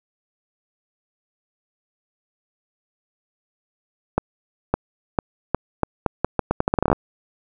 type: accelerating click train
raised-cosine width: 1 ms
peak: -3 dBFS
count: 19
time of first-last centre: 4.18-6.93 s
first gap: 560 ms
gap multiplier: 0.8
effects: none